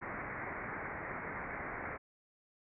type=low-pass noise; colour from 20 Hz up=white; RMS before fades=-42 dBFS; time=0.01-1.98 s; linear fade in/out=20 ms; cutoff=2200 Hz; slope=96 dB/octave; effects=none